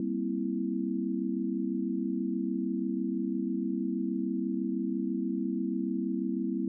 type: chord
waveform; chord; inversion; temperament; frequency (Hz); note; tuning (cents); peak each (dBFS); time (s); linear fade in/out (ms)
sine; C dominant seventh; second; equal with one note detuned; 196 / 235.4 / 261.6 / 329.6; G3 / Bb3 / C4 / E4; 0 / +17 / 0 / 0; -34; 0-6.68; 2
effects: none